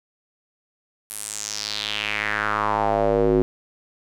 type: tone with band-pass filter sweep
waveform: square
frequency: 52.7 Hz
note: G#1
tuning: 26 cents sharp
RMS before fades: -23 dBFS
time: 1.1-3.42 s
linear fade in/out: 0 ms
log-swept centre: 11000 to 340 Hz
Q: 3.5
effects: none